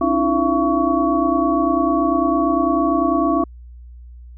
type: tone cluster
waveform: sine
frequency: 274 / 305.2 / 334.1 / 677 / 1123 Hz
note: C#4 / D#4 / E4 / E5 / C#6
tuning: -20 / -33 / +23 / +46 / +22 cents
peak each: -21 dBFS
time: 0.01-3.44 s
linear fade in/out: 5 ms
effects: added 60 Hz sine -36 dBFS peak until 4.37 s